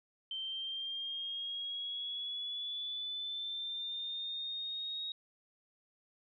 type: linear sweep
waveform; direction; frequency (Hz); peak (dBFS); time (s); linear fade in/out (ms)
sine; up; 3112 to 3775; -37; 0.31-5.12; 2
effects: none